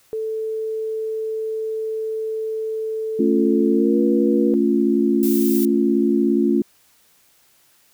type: tone with pitch glide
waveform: sine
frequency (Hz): 440 to 479.8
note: A4 to A#4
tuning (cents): 0 to +50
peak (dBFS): -22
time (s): 0.13-4.54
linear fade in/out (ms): 0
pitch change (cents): +150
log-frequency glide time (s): 3.68-4.01
type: chord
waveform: sine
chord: A augmented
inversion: none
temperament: equal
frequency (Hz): 220 / 277.2 / 349.2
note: A3 / C#4 / E#4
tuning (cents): 0 / 0 / 0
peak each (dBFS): -19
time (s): 3.19-6.62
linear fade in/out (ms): 5
type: noise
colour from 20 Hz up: violet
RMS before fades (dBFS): -28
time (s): 5.23-5.65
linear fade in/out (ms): 0
effects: white hiss -57 dBFS RMS until 7.93 s